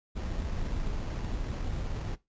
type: noise with sample-and-hold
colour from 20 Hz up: brown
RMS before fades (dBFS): -33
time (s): 0.15-2.16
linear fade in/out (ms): 20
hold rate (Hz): 3675
effects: noise-tail reverb RT60 0.2 s tail -18 dB re dry + resampled to 16000 Hz